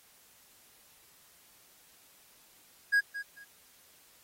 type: tone with echo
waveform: triangle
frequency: 1645 Hz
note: G#6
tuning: 17 cents flat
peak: -20 dBFS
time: 2.92-3.01 s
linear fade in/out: 20 ms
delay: 220 ms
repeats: 2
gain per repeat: -13 dB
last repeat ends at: 3.45 s
effects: white hiss -61 dBFS RMS until 4.23 s + AAC 48 kbps